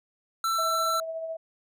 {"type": "tone", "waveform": "square", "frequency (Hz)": 1337, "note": "E6", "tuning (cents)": 24, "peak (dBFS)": -25, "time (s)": [0.44, 1], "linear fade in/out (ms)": 2}
{"type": "tone with tremolo", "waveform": "sine", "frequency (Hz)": 650, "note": "E5", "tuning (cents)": -24, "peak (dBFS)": -29, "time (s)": [0.58, 1.37], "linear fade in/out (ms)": 10, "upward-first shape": "triangle", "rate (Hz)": 14, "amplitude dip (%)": 45}
{"effects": []}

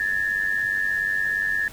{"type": "tone pair together", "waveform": "sine", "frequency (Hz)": [1697, 1794.1], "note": ["G#6", "A6"], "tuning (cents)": [37, 33], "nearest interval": "minor second", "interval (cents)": 96, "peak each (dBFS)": -24, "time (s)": [0, 1.68], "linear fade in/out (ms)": 2, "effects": ["pink hiss -43 dBFS RMS until 1.72 s"]}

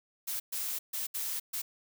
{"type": "noise bursts at uneven times", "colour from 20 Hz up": "blue", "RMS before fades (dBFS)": -35, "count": 5, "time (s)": [[0.27, 0.4], [0.52, 0.79], [0.93, 1.07], [1.14, 1.4], [1.53, 1.62]], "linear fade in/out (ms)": 10, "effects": []}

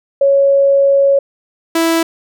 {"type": "tone pair in turn", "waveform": ["sine", "sawtooth"], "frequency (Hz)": [554.4, 329.6], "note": ["C#5", "E4"], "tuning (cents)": [0, 0], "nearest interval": "major sixth", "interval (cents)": 900, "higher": "first", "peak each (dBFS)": -7, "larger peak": "neither", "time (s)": [[0.21, 1.19], [1.75, 2.03]], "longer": "first", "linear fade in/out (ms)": 5, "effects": []}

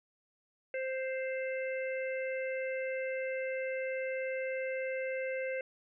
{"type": "harmonic tone with a mistuned harmonic", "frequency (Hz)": 523.3, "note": "C5", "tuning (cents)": 0, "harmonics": [1, 3, 4, 5], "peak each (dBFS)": [-34, -44, -42, -47], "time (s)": [0.74, 5.61], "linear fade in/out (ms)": 2, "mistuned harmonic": 5, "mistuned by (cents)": 21, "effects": []}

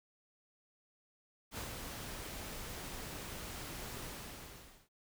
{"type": "noise with ADSR envelope", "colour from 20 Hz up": "pink", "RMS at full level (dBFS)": -42, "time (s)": [1.51, 4.89], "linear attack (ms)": 61, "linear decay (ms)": 130, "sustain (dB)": -3, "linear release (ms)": 840, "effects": []}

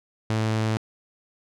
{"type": "tone", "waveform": "sawtooth", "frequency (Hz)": 110, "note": "A2", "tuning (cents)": 0, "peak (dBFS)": -18, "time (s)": [0.3, 0.77], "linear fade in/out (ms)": 0, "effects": ["low-pass 7000 Hz 12 dB/octave"]}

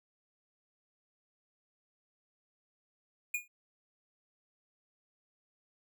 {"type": "tone with exponential decay", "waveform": "square", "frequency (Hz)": 2443, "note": "D#7", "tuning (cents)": -32, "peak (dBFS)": -29, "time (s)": [3.34, 3.48], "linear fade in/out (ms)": 5, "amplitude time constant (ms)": 29, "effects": []}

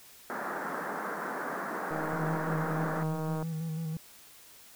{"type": "band-pass noise", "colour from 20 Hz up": "white", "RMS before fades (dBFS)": -36, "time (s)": [0.3, 3.03], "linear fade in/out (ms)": 0, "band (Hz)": [170, 1700], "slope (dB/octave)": 48}
{"type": "click train", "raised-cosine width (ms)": 1, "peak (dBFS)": -24, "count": 239, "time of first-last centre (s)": [1.91, 3.426], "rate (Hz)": 157}
{"type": "tone with vibrato", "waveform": "triangle", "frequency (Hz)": 160.9, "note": "E3", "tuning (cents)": -42, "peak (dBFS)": -30, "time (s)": [2.13, 3.97], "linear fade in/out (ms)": 2, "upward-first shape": "square", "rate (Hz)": 6.1, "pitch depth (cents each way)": 34}
{"effects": ["white hiss -54 dBFS RMS until 4.75 s"]}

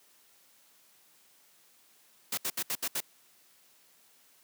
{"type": "noise bursts", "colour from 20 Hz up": "white", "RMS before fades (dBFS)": -32, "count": 6, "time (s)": [2.32, 3.005], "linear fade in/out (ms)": 5, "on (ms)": 55, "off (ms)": 71, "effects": ["white hiss -63 dBFS RMS until 4.43 s", "high-pass 150 Hz 12 dB/octave"]}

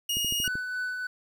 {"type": "tone", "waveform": "sawtooth", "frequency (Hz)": 2868, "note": "F7", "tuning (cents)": 45, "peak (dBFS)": -23, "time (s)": [0.09, 0.48], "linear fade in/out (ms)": 5}
{"type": "click train", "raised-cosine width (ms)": 3, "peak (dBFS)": -25, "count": 6, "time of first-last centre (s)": [0.17, 0.555], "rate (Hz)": 13}
{"type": "tone with tremolo", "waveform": "triangle", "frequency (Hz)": 1496, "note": "F#6", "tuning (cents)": 19, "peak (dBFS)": -26, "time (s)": [0.44, 1.07], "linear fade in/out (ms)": 5, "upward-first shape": "triangle", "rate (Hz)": 3.3, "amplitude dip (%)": 40}
{"effects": ["10-bit"]}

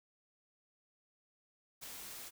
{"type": "noise with ADSR envelope", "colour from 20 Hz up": "white", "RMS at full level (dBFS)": -45, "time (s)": [1.81, 2.31], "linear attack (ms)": 26, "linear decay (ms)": 5, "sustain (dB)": -3, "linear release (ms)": 35, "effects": []}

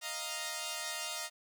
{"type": "chord", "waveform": "5% pulse", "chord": "Eb suspended second", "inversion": "none", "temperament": "equal", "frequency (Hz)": [622.3, 698.5, 932.3], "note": ["Eb5", "F5", "Bb5"], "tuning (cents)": [0, 0, 0], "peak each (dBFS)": -30, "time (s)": [0.01, 1.3], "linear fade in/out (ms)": 50, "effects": []}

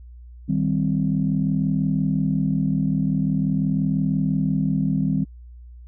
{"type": "chord", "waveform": "sine", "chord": "C minor", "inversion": "first", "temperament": "equal", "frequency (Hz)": [155.56, 196, 261.6], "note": ["Eb3", "G3", "C4"], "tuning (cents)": [0, 0, 0], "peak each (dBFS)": [-22, -22, -24], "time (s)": [0.48, 5.25], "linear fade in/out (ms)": 20, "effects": ["tanh soft clip ceiling -9 dBFS", "added 60 Hz sine -39 dBFS peak until 5.87 s"]}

